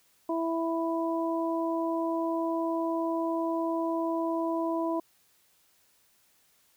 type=harmonic tone; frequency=330.1 Hz; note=E4; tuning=2 cents sharp; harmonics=1 / 2 / 3; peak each=-29 / -32 / -34 dBFS; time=0.29-5 s; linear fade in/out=5 ms; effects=white hiss -66 dBFS RMS until 6.76 s